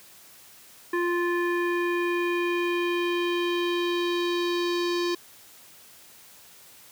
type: tone with low-pass filter sweep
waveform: square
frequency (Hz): 348.9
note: F4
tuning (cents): -2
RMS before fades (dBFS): -26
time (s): 0.93-5.15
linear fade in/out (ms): 5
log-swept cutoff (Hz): 1700 to 4800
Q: 2.6
effects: white hiss -51 dBFS RMS until 6.91 s + high-pass 60 Hz 12 dB/octave